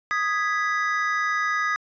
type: chord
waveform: triangle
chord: G# minor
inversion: second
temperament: equal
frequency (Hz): 1244.5 / 1661.2 / 1975.5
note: D#6 / G#6 / B6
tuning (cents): 0 / 0 / 0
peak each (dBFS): -23 / -25 / -26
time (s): 0.11-1.76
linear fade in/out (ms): 0
effects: resampled to 16000 Hz